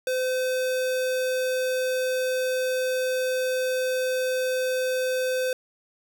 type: tone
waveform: square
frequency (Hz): 512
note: C5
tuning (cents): -38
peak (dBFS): -24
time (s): 0.07-5.53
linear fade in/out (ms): 2
effects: none